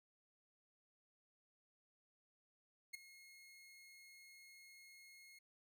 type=tone with ADSR envelope; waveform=sawtooth; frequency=2157 Hz; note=C#7; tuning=48 cents flat; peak=-39 dBFS; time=2.93-5.39 s; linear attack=15 ms; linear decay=10 ms; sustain=-17 dB; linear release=7 ms; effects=none